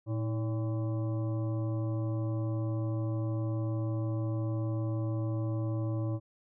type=harmonic tone with a mistuned harmonic; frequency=113.3 Hz; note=A#2; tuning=49 cents flat; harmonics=1 / 3 / 5 / 7 / 9 / 10; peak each=-30 / -37 / -42 / -54 / -52 / -55 dBFS; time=0.06-6.2 s; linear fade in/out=50 ms; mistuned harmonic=3; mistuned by=-100 cents; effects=none